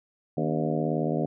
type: harmonic tone with a mistuned harmonic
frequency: 78.6 Hz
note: D#2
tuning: 18 cents sharp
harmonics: 2 / 3 / 4 / 5 / 6 / 7 / 8 / 9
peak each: -29 / -31 / -32 / -33 / -34 / -34 / -35 / -36 dBFS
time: 0.37-1.26 s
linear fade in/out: 5 ms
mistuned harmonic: 4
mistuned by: -84 cents
effects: none